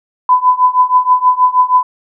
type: tone with tremolo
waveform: sine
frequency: 1004 Hz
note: B5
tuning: 28 cents sharp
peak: -3 dBFS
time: 0.29-1.83 s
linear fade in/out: 2 ms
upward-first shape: triangle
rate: 6.3 Hz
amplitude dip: 95%
effects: none